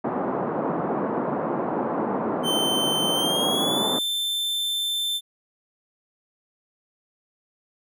pink band-pass noise, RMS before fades -26 dBFS, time 0.04-3.99 s, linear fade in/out 5 ms, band 190 to 1100 Hz, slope 24 dB/octave
45% pulse tone with pitch glide, 3090 to 3549 Hz, G7 to A7, -26 to +14 cents, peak -23 dBFS, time 2.43-5.21 s, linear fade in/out 50 ms, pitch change +240 cents, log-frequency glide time 3.13-3.89 s
effects none

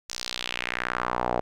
sawtooth tone with band-pass filter sweep, 61 Hz, B1, 21 cents flat, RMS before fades -30 dBFS, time 0.09-1.41 s, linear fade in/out 10 ms, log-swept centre 5900 to 650 Hz, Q 2.4, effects none

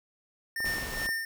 square tone with tremolo, 1811 Hz, A6, 49 cents sharp, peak -28 dBFS, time 0.56-1.25 s, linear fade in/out 2 ms, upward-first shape triangle, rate 2.3 Hz, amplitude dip 85%
clicks, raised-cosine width 1 ms, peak -27 dBFS, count 12, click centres 0.604 / 0.645 / 0.697 / 0.738 / 0.783 / 0.827 / 0.869 / 0.939 / 0.973 / 1.018 / 1.059 / 1.09 s
pink noise, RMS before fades -38 dBFS, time 0.65-1.07 s, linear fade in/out 5 ms
effects none

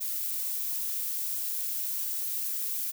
violet noise, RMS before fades -32 dBFS, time 0-2.92 s, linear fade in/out 20 ms, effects none

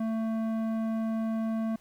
square tone with low-pass filter, 223 Hz, A3, 23 cents sharp, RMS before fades -30 dBFS, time 0-1.76 s, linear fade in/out 5 ms, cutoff 1000 Hz, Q 0.64, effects pink hiss -62 dBFS RMS until 1.8 s

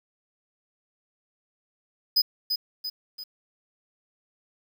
square tone with echo, 5000 Hz, D#8, 8 cents sharp, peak -18 dBFS, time 2.16-2.22 s, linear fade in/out 10 ms, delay 340 ms, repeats 3, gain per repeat -6 dB, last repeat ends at 3.24 s, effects 9-bit

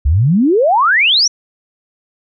sine exponential sweep, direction up, 63.3 to 6000 Hz, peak -8 dBFS, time 0.05-1.28 s, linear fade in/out 10 ms, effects none

